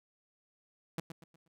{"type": "tone with echo", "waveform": "sawtooth", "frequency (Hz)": 164.7, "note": "E3", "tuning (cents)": -1, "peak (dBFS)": -30, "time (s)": [0.98, 1], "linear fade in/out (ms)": 2, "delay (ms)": 120, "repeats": 4, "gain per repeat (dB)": -9, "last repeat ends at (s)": 1.48, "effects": []}